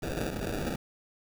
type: noise with sample-and-hold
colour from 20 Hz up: white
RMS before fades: -33 dBFS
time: 0.02-0.76 s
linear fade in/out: 10 ms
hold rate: 1050 Hz
effects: none